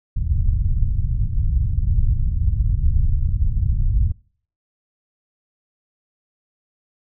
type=low-pass noise; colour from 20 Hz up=pink; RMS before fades=-18 dBFS; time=0.16-4.12 s; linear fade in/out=10 ms; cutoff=110 Hz; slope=24 dB/octave; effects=noise-tail reverb RT60 0.5 s tail -23 dB re dry